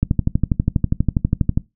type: click train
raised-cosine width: 5 ms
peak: -3 dBFS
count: 20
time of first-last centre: 0.03-1.575 s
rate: 12.3 Hz
effects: noise-tail reverb RT60 0.2 s tail -20 dB re dry